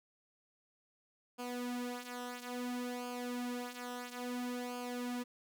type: tone with flanger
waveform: sawtooth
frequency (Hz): 245.8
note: B3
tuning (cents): -8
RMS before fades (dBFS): -41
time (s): 1.38-5.24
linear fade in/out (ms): 20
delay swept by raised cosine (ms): 0.52 to 4.52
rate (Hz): 0.59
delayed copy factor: -0.7
effects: none